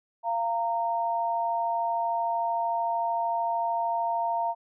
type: tone pair together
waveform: sine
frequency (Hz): 690 / 923.3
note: F5 / A#5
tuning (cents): -21 / -17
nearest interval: perfect fourth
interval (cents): 504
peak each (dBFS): -28 / -27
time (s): 0.23-4.55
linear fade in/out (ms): 50
effects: none